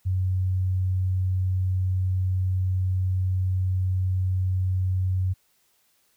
sine tone, 93 Hz, F#2, 9 cents sharp, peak -21 dBFS, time 0.05-5.34 s, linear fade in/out 20 ms, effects white hiss -66 dBFS RMS until 6.16 s

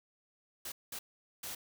white noise bursts at uneven times, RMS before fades -42 dBFS, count 3, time 0.65-0.72 / 0.92-0.99 / 1.43-1.55 s, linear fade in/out 5 ms, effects none

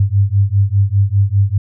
sine beating tone pair, 97.2 / 102.2 Hz, G2 / G#2, -14 / -27 cents, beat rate 5 Hz, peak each -13 dBFS, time 0-1.58 s, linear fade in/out 5 ms, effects none

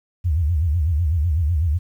sine tone with vibrato, 80.3 Hz, E2, 45 cents flat, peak -16 dBFS, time 0.24-1.79 s, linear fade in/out 20 ms, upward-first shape sine, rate 8 Hz, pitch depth 200 cents each way, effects 9-bit

